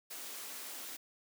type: high-pass noise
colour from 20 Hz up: white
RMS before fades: -45 dBFS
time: 0.1-0.97 s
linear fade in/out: 10 ms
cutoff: 220 Hz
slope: 24 dB/octave
effects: none